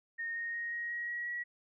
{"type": "tone with pitch steps", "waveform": "sine", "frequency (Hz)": [1845, 1857.8, 1870.8, 1883.8, 1896.9, 1910.1, 1923.3], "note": ["A#6", "A#6", "A#6", "A#6", "A#6", "A#6", "B6"], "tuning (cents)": [-18, -6, 6, 18, 30, 42, -46], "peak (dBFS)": -35, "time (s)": [0.18, 1.44], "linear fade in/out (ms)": 20, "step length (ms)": 180, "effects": []}